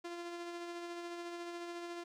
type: tone with tremolo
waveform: sawtooth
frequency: 345 Hz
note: F4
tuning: 21 cents flat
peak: -37 dBFS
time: 0.04-2.04 s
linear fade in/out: 10 ms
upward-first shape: sine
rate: 14 Hz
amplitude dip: 30%
effects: low-pass 7000 Hz 12 dB/octave + 13-bit